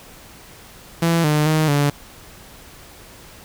sawtooth tone with pitch steps, 167.2 / 150.8 / 156.1 / 144.1 Hz, E3 / D3 / D#3 / D3, +25 / +46 / +6 / -33 cents, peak -11 dBFS, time 1.02-1.9 s, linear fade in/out 5 ms, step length 220 ms, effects pink hiss -43 dBFS RMS until 3.44 s

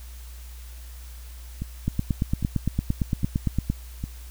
two click trains, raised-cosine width 5 ms, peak -17 / -10 dBFS, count 4 / 17, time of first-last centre 1.62-4.039 / 1.88-3.7 s, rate 1.24 / 8.79 Hz, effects added 60 Hz sine -38 dBFS peak until 4.3 s + white hiss -50 dBFS RMS until 4.3 s

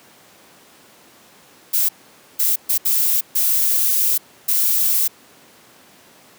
violet noise bursts at uneven times, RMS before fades -17 dBFS, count 6, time 1.73-1.89 / 2.39-2.56 / 2.69-2.78 / 2.85-3.21 / 3.35-4.18 / 4.48-5.08 s, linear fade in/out 10 ms, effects pink hiss -48 dBFS RMS until 6.38 s + high-pass 200 Hz 12 dB/octave

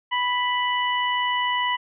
harmonic tone, 987.8 Hz, B5, in tune, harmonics 1 / 2 / 3, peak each -23 / -26 / -28 dBFS, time 0.11-1.77 s, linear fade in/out 20 ms, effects none

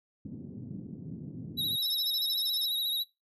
pink band-pass noise, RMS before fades -42 dBFS, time 0.25-1.76 s, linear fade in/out 5 ms, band 120 to 280 Hz, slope 24 dB/octave
square tone with vibrato, 3840 Hz, B7, 49 cents flat, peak -29 dBFS, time 1.57-3.04 s, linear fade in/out 20 ms, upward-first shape sine, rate 14 Hz, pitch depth 51 cents each way
sine tone bursts, 5290 Hz, E8, 5 cents sharp, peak -33 dBFS, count 11, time 1.82-2.659 s, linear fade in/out 5 ms, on 49 ms, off 30 ms
effects noise-tail reverb RT60 0.2 s tail -19 dB re dry

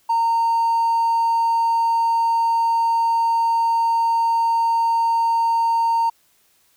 triangle tone with hard clipping, 920 Hz, A#5, 23 cents flat, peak -16 dBFS, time 0.09-6.1 s, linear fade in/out 10 ms, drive 4 dB, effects white hiss -60 dBFS RMS until 6.76 s

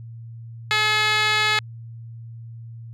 15% pulse tone with band-pass filter, 427.1 Hz, G#4, 48 cents sharp, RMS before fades -20 dBFS, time 0.71-1.59 s, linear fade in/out 0 ms, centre 2800 Hz, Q 4.3, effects added 115 Hz sine -35 dBFS peak until 2.93 s

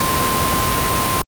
sine tone in noise, 1046.5 Hz, C6, in tune, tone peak -19 dBFS, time 0-1.22 s, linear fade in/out 5 ms, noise pink, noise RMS -18 dBFS, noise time 0-1.22 s, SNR -4 dB, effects high-pass 60 Hz 12 dB/octave + Opus 48 kbps

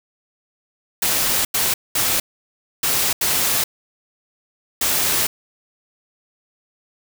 white noise bursts at uneven times, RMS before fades -19 dBFS, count 6, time 1.02-1.45 / 1.54-1.74 / 1.95-2.2 / 2.83-3.13 / 3.21-3.64 / 4.81-5.27 s, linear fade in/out 5 ms, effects none

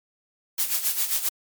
blue noise with tremolo, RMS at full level -22 dBFS, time 0.58-1.29 s, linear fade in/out 5 ms, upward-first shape sine, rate 7.5 Hz, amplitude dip 70%, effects MP3 96 kbps

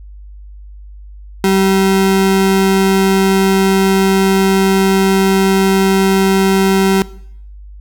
square ring-modulated tone, 288.7 Hz, D4, 30 cents flat, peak -7 dBFS, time 1.44-7.02 s, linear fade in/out 0 ms, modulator 96.3 Hz, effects noise-tail reverb RT60 0.7 s tail -20 dB re dry + added 50 Hz sine -31 dBFS peak until 7.8 s

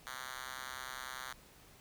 5% pulse tone with high-pass filter, 130 Hz, C3, 11 cents flat, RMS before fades -45 dBFS, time 0.07-1.33 s, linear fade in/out 0 ms, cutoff 1400 Hz, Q 1, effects pink hiss -60 dBFS RMS until 1.8 s

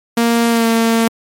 sawtooth tone with pitch glide, 233.1 to 227.9 Hz, A#3 to A#3, 0 to -39 cents, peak -7 dBFS, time 0.17-1.08 s, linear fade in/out 5 ms, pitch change -39 cents, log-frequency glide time 0.49-0.66 s, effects MP3 64 kbps

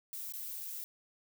violet noise with dropouts, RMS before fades -42 dBFS, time 0.13-0.84 s, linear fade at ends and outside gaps 0 ms, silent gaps 0.323-0.337 / 0.603-0.607 s, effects none

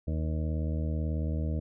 harmonic tone, 78.3 Hz, D#2, 11 cents sharp, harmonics 1 / 2 / 3 / 4 / 6 / 7 / 8, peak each -29 / -35 / -39 / -41 / -45 / -46 / -47 dBFS, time 0.07-1.6 s, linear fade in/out 10 ms, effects none

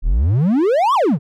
triangle exponential two-way sweep, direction up then down, 32.51 to 1179 to 120.5 Hz, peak -10 dBFS, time 0.02-1.19 s, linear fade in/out 50 ms, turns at 0.94 s, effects none

